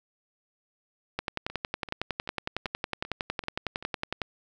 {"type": "two click trains", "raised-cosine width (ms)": 0.3, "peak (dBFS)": [-24, -13], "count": [7, 34], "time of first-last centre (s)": [[1.5, 3.826], [1.19, 4.218]], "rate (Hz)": [2.58, 10.9], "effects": []}